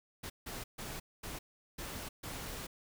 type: noise bursts at uneven times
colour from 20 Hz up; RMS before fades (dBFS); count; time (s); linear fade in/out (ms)
pink; -43; 6; 0.23-0.3 / 0.46-0.64 / 0.78-1 / 1.23-1.39 / 1.78-2.09 / 2.23-2.67; 10
effects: none